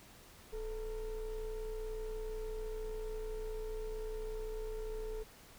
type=ring-modulated tone; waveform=triangle; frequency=233.1 Hz; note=A#3; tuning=in tune; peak=-33 dBFS; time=0.52-5.24 s; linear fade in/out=20 ms; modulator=203 Hz; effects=pink hiss -58 dBFS RMS until 5.58 s